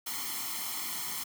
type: noise with comb filter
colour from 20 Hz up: white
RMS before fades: -36 dBFS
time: 0.06-1.24 s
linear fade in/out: 10 ms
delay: 0.94 ms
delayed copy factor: +0.8
effects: high-pass 200 Hz 12 dB/octave